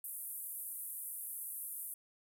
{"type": "band-pass noise", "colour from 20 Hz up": "white", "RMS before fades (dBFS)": -44, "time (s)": [0.04, 1.94], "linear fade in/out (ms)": 2, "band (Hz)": [9600, 14000], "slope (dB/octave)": 48, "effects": []}